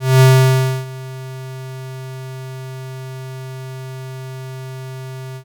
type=tone with ADSR envelope; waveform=square; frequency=130.81 Hz; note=C3; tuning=in tune; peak=-6 dBFS; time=0-5.44 s; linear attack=210 ms; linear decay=640 ms; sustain=-22 dB; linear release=79 ms; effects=none

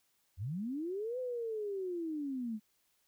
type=linear two-way sweep; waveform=sine; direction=up then down; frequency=78.2 to 514 to 207.8 Hz; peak=-35 dBFS; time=0.37-2.6 s; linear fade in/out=50 ms; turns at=1.19 s; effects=white hiss -75 dBFS RMS until 3.07 s

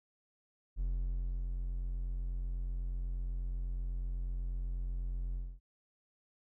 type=tone with ADSR envelope; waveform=triangle; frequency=44.08 Hz; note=F1; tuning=17 cents sharp; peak=-29 dBFS; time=0.76-5.6 s; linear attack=42 ms; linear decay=660 ms; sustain=-3 dB; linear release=240 ms; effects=none

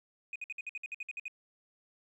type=tone bursts; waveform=sine; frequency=2492 Hz; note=D#7; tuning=2 cents sharp; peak=-35 dBFS; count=12; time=0.33-1.281 s; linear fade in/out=2 ms; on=27 ms; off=57 ms; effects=tanh soft clip ceiling -34 dBFS + 12-bit

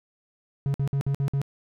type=tone bursts; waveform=triangle; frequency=138.8 Hz; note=C#3; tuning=3 cents sharp; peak=-20 dBFS; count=6; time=0.66-1.416 s; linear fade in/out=0 ms; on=81 ms; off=54 ms; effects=none

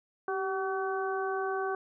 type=harmonic tone with a mistuned harmonic; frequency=379.7 Hz; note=F#4; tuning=45 cents sharp; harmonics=1 / 2 / 3 / 4; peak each=-32 / -35 / -37 / -38 dBFS; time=0.28-1.75 s; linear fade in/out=2 ms; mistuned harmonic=1; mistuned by=+34 cents; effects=none

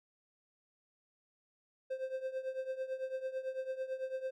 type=tone with tremolo; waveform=triangle; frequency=523.3 Hz; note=C5; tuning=in tune; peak=-31 dBFS; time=1.9-4.31 s; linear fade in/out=10 ms; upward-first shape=triangle; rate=9 Hz; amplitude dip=85%; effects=none

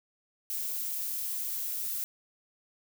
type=noise; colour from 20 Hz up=violet; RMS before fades=-34 dBFS; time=0.5-2.04 s; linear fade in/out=0 ms; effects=none

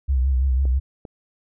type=tone with vibrato; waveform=sine; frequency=65.5 Hz; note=C2; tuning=2 cents sharp; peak=-16 dBFS; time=0.08-0.8 s; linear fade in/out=20 ms; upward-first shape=triangle; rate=6 Hz; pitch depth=96 cents each way
type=clicks; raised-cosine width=2 ms; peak=-23 dBFS; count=2; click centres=0.654 / 1.052 s
effects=none

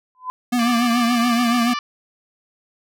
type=tone with exponential growth; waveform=sine; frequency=1012 Hz; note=B5; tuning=42 cents sharp; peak=-20 dBFS; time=0.15-0.3 s; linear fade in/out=0 ms; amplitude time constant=31 ms
type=tone with vibrato; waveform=square; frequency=238.4 Hz; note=A#3; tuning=39 cents sharp; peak=-17 dBFS; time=0.52-1.74 s; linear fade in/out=10 ms; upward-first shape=triangle; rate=7 Hz; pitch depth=76 cents each way
type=harmonic tone; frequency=587.3 Hz; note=D5; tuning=in tune; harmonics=2 / 3 / 4 / 5 / 6 / 7 / 8 / 9 / 10; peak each=-24 / -34 / -32 / -33 / -40 / -39 / -37 / -41 / -43 dBFS; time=0.59-1.79 s; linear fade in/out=2 ms
effects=none

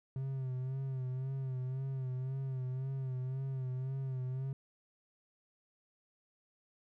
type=tone with vibrato; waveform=triangle; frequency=131.2 Hz; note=C3; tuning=5 cents sharp; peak=-33 dBFS; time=0.16-4.53 s; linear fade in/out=2 ms; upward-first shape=sine; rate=1.9 Hz; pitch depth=52 cents each way; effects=none

